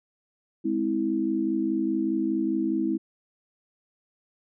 sine chord, Ab augmented, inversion none, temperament just, 207.7 / 259.6 / 324.5 Hz, Ab3 / C4 / E4, 0 / -13 / -27 cents, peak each -30 / -29 / -25 dBFS, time 0.64-2.98 s, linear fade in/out 20 ms, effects none

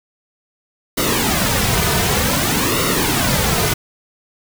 pink noise with flanger, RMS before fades -17 dBFS, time 0.97-3.74 s, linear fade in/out 10 ms, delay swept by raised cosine 1.2 to 3.7 ms, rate 0.54 Hz, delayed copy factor -0.7, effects none

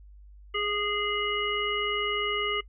harmonic tone with a mistuned harmonic, 415.3 Hz, G#4, in tune, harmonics 1 / 3 / 5 / 7, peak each -32 / -32 / -32 / -32 dBFS, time 0.54-2.61 s, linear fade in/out 10 ms, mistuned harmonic 3, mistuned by -18 cents, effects noise-tail reverb RT60 0.1 s tail -22 dB re dry + added 50 Hz sine -47 dBFS peak until 2.68 s

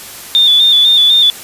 sine tone with vibrato, 3541 Hz, A7, 10 cents sharp, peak -5 dBFS, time 0.35-1.3 s, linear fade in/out 0 ms, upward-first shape square, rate 4 Hz, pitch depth 40 cents each way, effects white hiss -30 dBFS RMS until 1.43 s + resampled to 32000 Hz

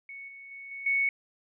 sine tone with level steps, 2217 Hz, C#7, in tune, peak -40 / -44 / -41 / -37 / -23 dBFS, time 0.09-1.09 s, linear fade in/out 2 ms, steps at 0.28 / 0.51 / 0.71 / 0.86 s, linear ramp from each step 5 ms, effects none

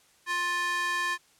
square tone with high-pass filter, 351.7 Hz, F4, 12 cents sharp, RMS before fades -29 dBFS, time 0.26-1.18 s, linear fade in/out 50 ms, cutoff 1400 Hz, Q 9.4, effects white hiss -62 dBFS RMS until 1.39 s + low-pass 10000 Hz 12 dB/octave

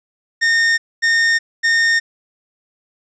45% pulse tone bursts, 1832 Hz, A#6, 31 cents flat, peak -12 dBFS, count 3, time 0.41-2 s, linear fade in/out 20 ms, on 370 ms, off 240 ms, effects resampled to 16000 Hz + 9-bit

